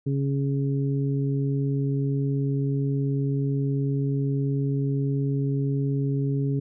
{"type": "harmonic tone", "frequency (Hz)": 138.59, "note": "C#3", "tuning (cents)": 0, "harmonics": [1, 2, 3], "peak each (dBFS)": [-23, -29, -33], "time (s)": [0.06, 6.6], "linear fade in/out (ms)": 10, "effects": []}